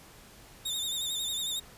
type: tone with vibrato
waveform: sawtooth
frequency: 3644 Hz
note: A#7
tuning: 40 cents flat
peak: -28 dBFS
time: 0.65-1.6 s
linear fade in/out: 10 ms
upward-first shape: sine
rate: 11 Hz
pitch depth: 66 cents each way
effects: pink hiss -53 dBFS RMS until 1.77 s + resampled to 32000 Hz